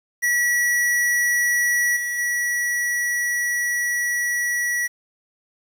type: tone with level steps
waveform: square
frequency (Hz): 1935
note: B6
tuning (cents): -36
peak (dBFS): -18 / -24 / -21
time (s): 0.22-4.88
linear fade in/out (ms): 20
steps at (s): 1.96 / 2.18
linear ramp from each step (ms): 10
effects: 8-bit